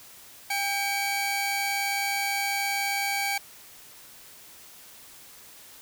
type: tone pair together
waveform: sawtooth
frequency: 798 / 2275 Hz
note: G5 / C#7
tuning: +31 / +44 cents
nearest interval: octave + tritone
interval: 1813 cents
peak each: -25 dBFS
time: 0.5-3.38 s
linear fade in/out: 5 ms
effects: white hiss -49 dBFS RMS until 5.81 s